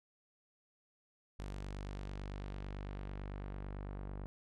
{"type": "tone with low-pass filter sweep", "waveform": "sawtooth", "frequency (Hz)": 49, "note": "G1", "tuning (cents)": 0, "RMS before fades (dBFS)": -44, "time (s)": [1.39, 4.26], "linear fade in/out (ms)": 0, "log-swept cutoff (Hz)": [8800, 1200], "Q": 0.77, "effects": []}